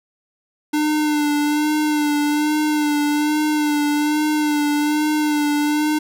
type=tone with vibrato; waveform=square; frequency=298.9 Hz; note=D4; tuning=31 cents sharp; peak=-17 dBFS; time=0.73-5.99 s; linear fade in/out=10 ms; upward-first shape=sine; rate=1.2 Hz; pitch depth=31 cents each way; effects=none